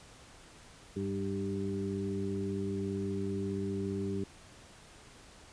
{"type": "harmonic tone with a mistuned harmonic", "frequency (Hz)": 98, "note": "G2", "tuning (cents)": 0, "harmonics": [1, 2, 3, 4], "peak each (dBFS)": [-39, -36, -40, -37], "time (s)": [0.96, 4.24], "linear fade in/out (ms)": 5, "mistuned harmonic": 3, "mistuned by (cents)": 18, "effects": ["pink hiss -55 dBFS RMS until 5.52 s", "resampled to 22050 Hz"]}